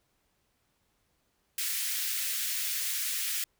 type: high-pass noise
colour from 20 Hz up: white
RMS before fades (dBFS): -32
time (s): 1.58-3.44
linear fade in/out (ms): 2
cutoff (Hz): 1700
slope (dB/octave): 24
effects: pink hiss -74 dBFS RMS until 3.59 s